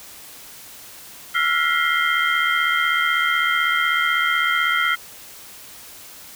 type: tone cluster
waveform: sine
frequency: 1345 / 1421 / 1939 / 2096 / 3169 Hz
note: E6 / F6 / B6 / C7 / G7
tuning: +34 / +30 / -32 / +2 / +18 cents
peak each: -22 / -22 / -25 / -23 / -26 dBFS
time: 1.34-4.96 s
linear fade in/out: 20 ms
effects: white hiss -41 dBFS RMS until 6.35 s